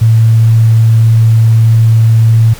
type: tone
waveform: sine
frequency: 112.7 Hz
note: A2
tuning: 42 cents sharp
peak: -3 dBFS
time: 0.01-2.54 s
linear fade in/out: 10 ms
effects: pink hiss -31 dBFS RMS until 2.59 s